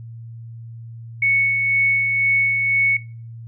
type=tone with tremolo; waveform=sine; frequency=2215 Hz; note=C#7; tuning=2 cents flat; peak=-13 dBFS; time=1.22-2.97 s; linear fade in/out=5 ms; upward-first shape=sine; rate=2 Hz; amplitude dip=35%; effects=noise-tail reverb RT60 0.4 s tail -21 dB re dry + added 115 Hz sine -33 dBFS peak until 3.47 s